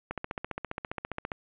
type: click train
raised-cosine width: 0.5 ms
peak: -18 dBFS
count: 19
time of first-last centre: 0.11-1.318 s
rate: 14.9 Hz
effects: resampled to 8000 Hz + 8-bit